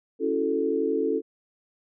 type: chord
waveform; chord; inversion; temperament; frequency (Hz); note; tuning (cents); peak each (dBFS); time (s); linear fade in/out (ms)
sine; F# minor seventh; second; equal; 277.2 / 329.6 / 370 / 440; C#4 / E4 / F#4 / A4; 0 / 0 / 0 / 0; -29 / -29 / -31 / -25; 0.19-1.22; 50
effects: none